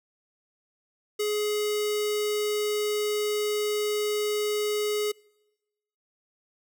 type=tone with notch filter; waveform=square; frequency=420 Hz; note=G#4; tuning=19 cents sharp; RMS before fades=-27 dBFS; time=1.19-5.12 s; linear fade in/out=10 ms; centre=900 Hz; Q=0.54; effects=noise-tail reverb RT60 1.0 s tail -26 dB re dry